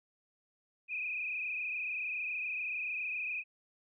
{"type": "tone with frequency modulation", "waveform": "sine", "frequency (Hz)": 2489, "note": "D#7", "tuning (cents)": 0, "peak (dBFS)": -34, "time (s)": [0.88, 3.44], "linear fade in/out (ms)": 50, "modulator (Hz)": 27.1, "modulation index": 3.3, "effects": []}